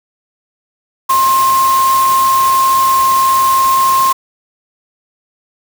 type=tone in noise; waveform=sine; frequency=1062 Hz; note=C6; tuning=25 cents sharp; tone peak=-8 dBFS; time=1.09-4.13 s; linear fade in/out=10 ms; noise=white; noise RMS=-21 dBFS; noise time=1.09-4.13 s; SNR=+10 dB; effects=none